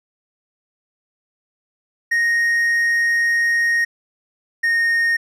triangle tone pair in turn, 1864.7 / 1849.7 Hz, A#6 / A#6, 0 / -14 cents, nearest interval unison, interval 14 cents, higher first, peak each -13 dBFS, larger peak neither, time 2.11-3.85 / 4.63-5.17 s, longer first, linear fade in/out 10 ms, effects resampled to 32000 Hz

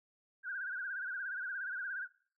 sine tone with vibrato, 1528 Hz, G6, 45 cents flat, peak -37 dBFS, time 0.43-2.08 s, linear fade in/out 50 ms, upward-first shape triangle, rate 17 Hz, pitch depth 130 cents each way, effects noise-tail reverb RT60 0.5 s tail -22 dB re dry

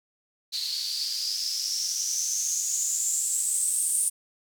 blue noise with band-pass filter sweep, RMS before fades -28 dBFS, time 0.52-4.1 s, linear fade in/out 20 ms, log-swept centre 4200 to 9100 Hz, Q 9.4, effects none

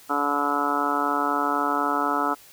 harmonic tone, 144 Hz, D3, 34 cents flat, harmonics 2 / 3 / 4 / 5 / 6 / 7 / 8 / 9 / 10, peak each -29 / -33 / -35 / -30 / -30 / -29 / -35 / -25 / -35 dBFS, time 0.09-2.35 s, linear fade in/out 20 ms, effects white hiss -50 dBFS RMS until 2.52 s

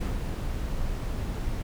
brown noise with ADSR envelope, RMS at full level -27 dBFS, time 0-1.63 s, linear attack 13 ms, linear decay 150 ms, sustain -3 dB, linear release 18 ms, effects none

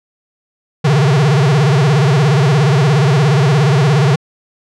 square tone with vibrato, 142.3 Hz, C#3, 46 cents sharp, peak -9 dBFS, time 0.84-4.16 s, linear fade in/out 10 ms, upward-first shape sine, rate 17 Hz, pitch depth 210 cents each way, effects low-pass 6000 Hz 12 dB/octave

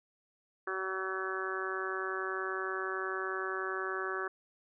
harmonic tone, 189.3 Hz, F#3, 40 cents sharp, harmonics 2 / 3 / 4 / 5 / 6 / 7 / 8 / 9, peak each -38 / -48 / -47 / -50 / -40 / -42 / -40 / -41 dBFS, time 0.67-4.28 s, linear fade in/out 5 ms, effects none

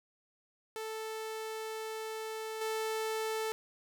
sawtooth tone with level steps, 440 Hz, A4, in tune, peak -34 / -29 dBFS, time 0.76-3.52 s, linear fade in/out 0 ms, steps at 2.61 s, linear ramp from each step 5 ms, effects none

